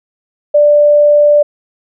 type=tone; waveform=sine; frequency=589 Hz; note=D5; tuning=5 cents sharp; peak=-4 dBFS; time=0.54-1.43 s; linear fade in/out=10 ms; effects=none